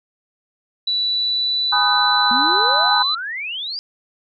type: tone with pitch glide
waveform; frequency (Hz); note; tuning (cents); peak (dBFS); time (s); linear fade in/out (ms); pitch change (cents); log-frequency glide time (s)
sine; 3951 to 4004; B7 to B7; 0 to +23; -17; 0.87-3.15; 5; +23; 0.98-2.56
type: chord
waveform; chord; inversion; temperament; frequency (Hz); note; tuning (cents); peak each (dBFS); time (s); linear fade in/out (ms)
sine; G# minor seventh; none; equal with one note detuned; 830.6 / 987.8 / 1244.5 / 1512.8; G#5 / B5 / D#6 / F#6; 0 / 0 / 0 / +38; -21; 1.72-3.03; 10
type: exponential sweep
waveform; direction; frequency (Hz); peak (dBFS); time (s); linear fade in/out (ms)
sine; up; 229.5 to 4957; -24; 2.31-3.79; 0
effects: none